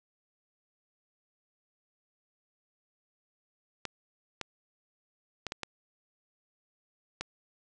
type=clicks; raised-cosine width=0.2 ms; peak=-17 dBFS; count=6; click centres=3.853 / 4.413 / 5.467 / 5.521 / 5.633 / 7.21 s; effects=resampled to 22050 Hz + 8-bit